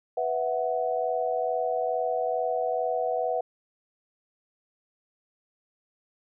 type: chord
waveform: sine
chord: B suspended fourth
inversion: none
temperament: just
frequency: 493.9 / 658.5 / 740.8 Hz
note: B4 / E5 / F#5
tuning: 0 / -2 / +2 cents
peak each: -29 dBFS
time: 0.17-3.41 s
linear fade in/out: 5 ms
effects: none